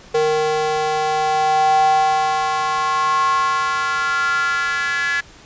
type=tone with high-pass filter sweep; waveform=square; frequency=154.4 Hz; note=D#3; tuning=13 cents flat; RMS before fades=-18 dBFS; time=0.14-5.21 s; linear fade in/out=10 ms; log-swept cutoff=520 to 1700 Hz; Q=6.8; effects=pink hiss -44 dBFS RMS until 5.45 s + resampled to 16000 Hz